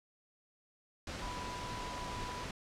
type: tone in noise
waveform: sine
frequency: 987.8 Hz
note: B5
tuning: in tune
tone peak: -43 dBFS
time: 1.22-2.44 s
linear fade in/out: 2 ms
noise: pink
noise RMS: -42 dBFS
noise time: 1.07-2.51 s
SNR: -4 dB
effects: low-pass 6000 Hz 12 dB/octave